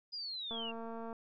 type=linear sweep; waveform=sine; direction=down; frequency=4978 to 2700 Hz; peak=-39 dBFS; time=0.12-0.72 s; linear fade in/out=20 ms
type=click train; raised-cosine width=1 ms; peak=-32 dBFS; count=142; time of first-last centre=0.51-1.128 s; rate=228 Hz
effects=none